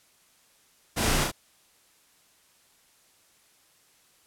pink noise with echo, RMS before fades -27 dBFS, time 0.96-1.25 s, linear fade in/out 20 ms, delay 34 ms, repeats 2, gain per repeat -2 dB, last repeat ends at 1.318 s, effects white hiss -62 dBFS RMS until 4.26 s + low-pass 12000 Hz 12 dB/octave

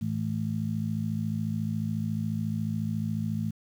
harmonic tone, 54.1 Hz, A1, 29 cents flat, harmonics 2 / 3 / 4, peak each -32 / -32 / -31 dBFS, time 0.01-3.51 s, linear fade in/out 10 ms, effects 9-bit

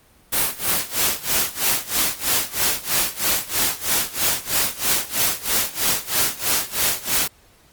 white noise with tremolo, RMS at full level -18 dBFS, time 0.32-7.28 s, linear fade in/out 10 ms, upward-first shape sine, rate 3.1 Hz, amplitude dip 90%, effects pink hiss -54 dBFS RMS until 7.72 s + Opus 32 kbps

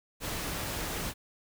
pink noise, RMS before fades -35 dBFS, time 0.2-1.14 s, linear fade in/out 50 ms, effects none

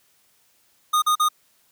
square tone bursts, 1231 Hz, D#6, 19 cents flat, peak -17 dBFS, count 3, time 0.93-1.288 s, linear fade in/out 10 ms, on 92 ms, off 41 ms, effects white hiss -62 dBFS RMS until 1.71 s + high-pass 60 Hz 12 dB/octave

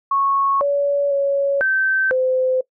sine tone with pitch steps, 1102 / 568 / 558 / 1549 / 515 Hz, C#6 / C#5 / C#5 / G6 / C5, -11 / +42 / +11 / -21 / -28 cents, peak -15 dBFS, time 0.11-2.61 s, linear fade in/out 5 ms, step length 500 ms, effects noise-tail reverb RT60 0.1 s tail -21 dB re dry

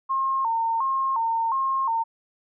sine tone with vibrato, 987.8 Hz, B5, in tune, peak -21 dBFS, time 0.09-2.04 s, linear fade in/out 20 ms, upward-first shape square, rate 1.4 Hz, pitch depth 140 cents each way, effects none

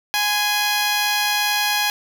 10% pulse tone pair together, 830.6 / 1027.7 Hz, G#5 / C6, 0 / -31 cents, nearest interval major third, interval 369 cents, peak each -10 / -20 dBFS, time 0.14-1.9 s, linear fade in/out 0 ms, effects none

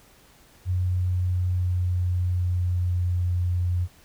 sine tone with pitch glide, 90.9 to 88.88 Hz, F#2 to F2, -30 to +31 cents, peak -21 dBFS, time 0.65-3.88 s, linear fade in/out 50 ms, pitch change -39 cents, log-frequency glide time 0.8-3.3 s, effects pink hiss -55 dBFS RMS until 4.04 s

